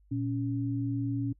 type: tone pair together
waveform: sine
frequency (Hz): 117.3 / 279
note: A#2 / C#4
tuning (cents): +11 / +11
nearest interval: octave + minor third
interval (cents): 1500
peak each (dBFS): -31 / -31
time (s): 0.11-1.33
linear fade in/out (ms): 10
effects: noise-tail reverb RT60 0.1 s tail -26 dB re dry + added 50 Hz sine -59 dBFS peak until 1.39 s